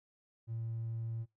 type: tone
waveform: triangle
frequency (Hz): 114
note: A#2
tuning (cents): -38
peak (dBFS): -33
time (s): 0.47-1.26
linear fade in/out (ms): 50
effects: noise-tail reverb RT60 0.2 s tail -25 dB re dry + tanh soft clip ceiling -32 dBFS